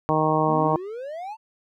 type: harmonic tone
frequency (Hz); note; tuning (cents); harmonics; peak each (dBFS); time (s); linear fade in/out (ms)
155.8; D#3; +3; 1 / 2 / 3 / 4 / 5 / 6 / 7; -26 / -26 / -26 / -26 / -26 / -26 / -26; 0.09-0.76; 0
type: exponential sweep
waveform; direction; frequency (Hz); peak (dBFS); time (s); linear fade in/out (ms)
triangle; up; 210 to 915; -29; 0.46-1.37; 50
effects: none